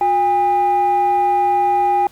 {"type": "tone pair together", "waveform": "sine", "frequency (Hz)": [360.8, 810], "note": ["F#4", "G#5"], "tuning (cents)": [-44, -43], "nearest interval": "octave + major second", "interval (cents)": 1401, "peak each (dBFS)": [-20, -11], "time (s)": [0.01, 2.07], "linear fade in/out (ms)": 2, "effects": ["tanh soft clip ceiling -10 dBFS", "pink hiss -48 dBFS RMS until 2.11 s"]}